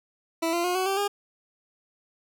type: tone with pitch steps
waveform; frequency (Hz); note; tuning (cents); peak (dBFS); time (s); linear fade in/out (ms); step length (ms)
20% pulse; 329.6 / 343.6 / 358.2 / 373.4 / 389.3 / 405.8; E4 / F4 / F4 / F#4 / G4 / G#4; 0 / -28 / +44 / +16 / -12 / -40; -19; 0.42-1.08; 10; 110
effects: none